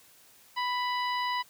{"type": "harmonic tone", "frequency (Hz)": 990, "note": "B5", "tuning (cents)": 4, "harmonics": [1, 2, 3, 4, 5], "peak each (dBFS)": [-29, -35, -39, -41, -43], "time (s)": [0.56, 1.43], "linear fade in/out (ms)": 20, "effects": ["white hiss -58 dBFS RMS until 1.49 s", "high-pass 60 Hz 12 dB/octave"]}